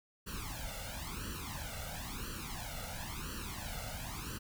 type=noise with flanger; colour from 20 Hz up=pink; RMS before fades=-42 dBFS; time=0.26-4.39 s; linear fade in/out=20 ms; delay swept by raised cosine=0.68 to 1.45 ms; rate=0.98 Hz; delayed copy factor=+0.95; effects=none